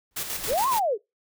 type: noise with exponential growth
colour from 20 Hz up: pink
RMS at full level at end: -34 dBFS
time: 0.11-0.54 s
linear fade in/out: 1 ms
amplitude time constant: 93 ms
type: noise with tremolo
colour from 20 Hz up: white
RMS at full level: -30 dBFS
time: 0.16-0.8 s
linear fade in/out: 10 ms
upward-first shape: square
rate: 7.2 Hz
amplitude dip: 50%
type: linear two-way sweep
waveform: sine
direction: up then down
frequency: 370 to 1104 to 370 Hz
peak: -21 dBFS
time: 0.47-0.98 s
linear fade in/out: 50 ms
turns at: 0.68 s
effects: noise-tail reverb RT60 0.2 s tail -24 dB re dry